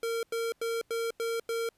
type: tone bursts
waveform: square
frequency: 459.6 Hz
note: A#4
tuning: 25 cents flat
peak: -30 dBFS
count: 6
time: 0.03-1.69 s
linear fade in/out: 2 ms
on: 200 ms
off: 92 ms
effects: pink hiss -71 dBFS RMS until 1.77 s + resampled to 32000 Hz